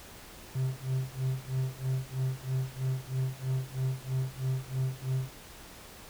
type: tone with tremolo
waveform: triangle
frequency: 130.81 Hz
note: C3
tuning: in tune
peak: -24 dBFS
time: 0.55-5.29 s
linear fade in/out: 5 ms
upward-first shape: sine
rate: 3.1 Hz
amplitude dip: 95%
effects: pink hiss -49 dBFS RMS until 6.09 s